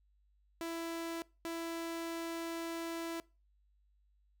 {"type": "tone bursts at uneven times", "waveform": "sawtooth", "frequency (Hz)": 332.5, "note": "E4", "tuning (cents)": 15, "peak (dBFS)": -34, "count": 2, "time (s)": [[0.61, 1.22], [1.45, 3.2]], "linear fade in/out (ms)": 0, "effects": ["noise-tail reverb RT60 0.3 s tail -23 dB re dry", "added 50 Hz sine -68 dBFS peak until 4.4 s"]}